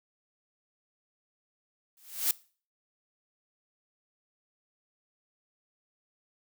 blue noise with exponential growth, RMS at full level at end -23 dBFS, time 1.97-2.31 s, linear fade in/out 1 ms, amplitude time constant 72 ms, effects noise-tail reverb RT60 0.4 s tail -21 dB re dry

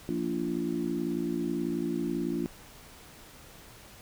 harmonic tone with a mistuned harmonic, 58.27 Hz, A#1, in tune, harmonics 3 / 4 / 5 / 6, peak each -36 / -34 / -33 / -33 dBFS, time 0.09-2.46 s, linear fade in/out 0 ms, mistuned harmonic 6, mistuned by -32 cents, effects pink hiss -51 dBFS RMS until 4.01 s

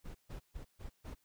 brown noise bursts, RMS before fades -45 dBFS, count 5, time 0.04-1.15 s, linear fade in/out 20 ms, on 110 ms, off 140 ms, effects white hiss -75 dBFS RMS until 1.24 s

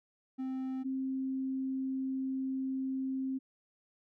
triangle / sine tone pair in turn, 261.6 / 264.5 Hz, C4 / C4, 0 / +19 cents, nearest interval unison, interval 19 cents, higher second, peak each -32 / -32 dBFS, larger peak neither, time 0.38-0.84 / 0.84-3.39 s, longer second, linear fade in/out 20 ms, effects none

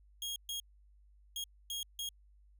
sawtooth tone bursts at uneven times, 3270 Hz, G#7, 28 cents flat, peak -34 dBFS, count 5, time 0.22-0.36 / 0.49-0.6 / 1.36-1.44 / 1.7-1.83 / 1.99-2.09 s, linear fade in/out 2 ms, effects added 50 Hz sine -60 dBFS peak until 2.59 s

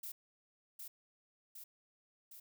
violet noise with echo, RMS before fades -45 dBFS, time 0.03-0.12 s, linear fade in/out 5 ms, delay 760 ms, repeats 3, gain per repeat -3 dB, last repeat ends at 2.4 s, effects none

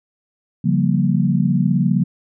sine chord, G half-diminished seventh, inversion second, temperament just, 141.12 / 176.4 / 196 / 235.2 Hz, Db3 / F3 / G3 / Bb3, +31 / +18 / 0 / +16 cents, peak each -19 / -18 / -20 / -21 dBFS, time 0.64-2.04 s, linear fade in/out 10 ms, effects none

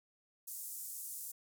white band-pass noise, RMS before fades -45 dBFS, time 0.47-1.32 s, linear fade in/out 10 ms, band 7100 to 16000 Hz, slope 24 dB/octave, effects none

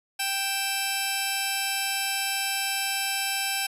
10% pulse tone pair together, 784 / 2637 Hz, G5 / E7, 0 / 0 cents, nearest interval octave + major sixth, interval 2100 cents, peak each -20 dBFS, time 0.19-3.67 s, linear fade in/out 10 ms, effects resampled to 32000 Hz

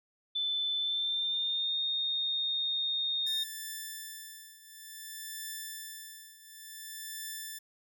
sine tone with pitch glide, 3520 to 3682 Hz, A7 to A#7, 0 to -22 cents, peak -29 dBFS, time 0.35-3.44 s, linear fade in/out 10 ms, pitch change +78 cents, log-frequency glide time 0.79-1.81 s
5% pulse tone with tremolo, 1760 Hz, A6, in tune, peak -27 dBFS, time 3.26-7.59 s, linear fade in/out 10 ms, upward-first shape triangle, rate 0.56 Hz, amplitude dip 85%
effects none

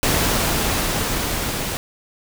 pink noise with level ramp, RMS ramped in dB -18 to -25 dBFS, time 0.03-1.77 s, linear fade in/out 0 ms, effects none

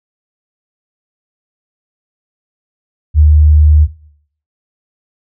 sine tone, 75.8 Hz, D#2, 45 cents flat, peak -3 dBFS, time 3.14-3.88 s, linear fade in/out 50 ms, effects noise-tail reverb RT60 0.6 s tail -17 dB re dry

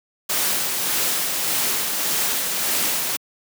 white noise with tremolo, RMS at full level -21 dBFS, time 0.29-3.17 s, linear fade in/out 10 ms, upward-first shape sine, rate 1.7 Hz, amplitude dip 30%, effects high-pass 150 Hz 12 dB/octave

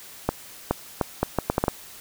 accelerating click train, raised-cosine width 1 ms, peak -6 dBFS, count 9, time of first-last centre 0.29-1.682 s, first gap 420 ms, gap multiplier 0.72, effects white hiss -44 dBFS RMS until 2 s

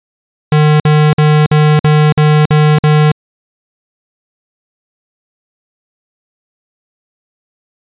square tone bursts, 151.6 Hz, D#3, 45 cents flat, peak -6 dBFS, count 8, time 0.52-3.117 s, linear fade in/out 2 ms, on 280 ms, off 51 ms, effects resampled to 8000 Hz

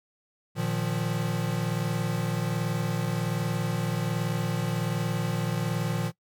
square chord, Bb suspended fourth, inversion none, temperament equal with one note detuned, 116.54 / 153.33 / 174.61 Hz, Bb2 / Eb3 / F3, 0 / -25 / 0 cents, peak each -31 dBFS, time 0.55-6.12 s, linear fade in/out 50 ms, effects noise-tail reverb RT60 0.1 s tail -21 dB re dry + MP3 96 kbps

